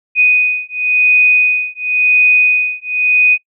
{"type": "beating tone pair", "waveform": "sine", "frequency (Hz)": [2489, 2489.94], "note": ["D#7", "D#7"], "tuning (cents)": [0, 1], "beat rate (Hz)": 0.94, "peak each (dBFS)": -12, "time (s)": [0.15, 3.38], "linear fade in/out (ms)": 50, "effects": ["noise-tail reverb RT60 0.1 s tail -22 dB re dry"]}